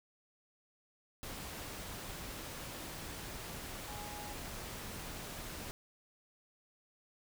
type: tone in noise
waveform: sine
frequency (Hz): 830.6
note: G#5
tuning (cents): 0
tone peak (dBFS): -48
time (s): 3.88-4.33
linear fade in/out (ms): 0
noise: pink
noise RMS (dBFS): -45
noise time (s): 1.23-5.71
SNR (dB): -6
effects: none